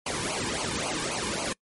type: noise with flanger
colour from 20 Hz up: pink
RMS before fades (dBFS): -30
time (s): 0.06-1.53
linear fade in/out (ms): 5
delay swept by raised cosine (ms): 0.54 to 1.54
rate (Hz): 3.7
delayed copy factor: -1
effects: noise-tail reverb RT60 0.1 s tail -25 dB re dry + MP3 48 kbps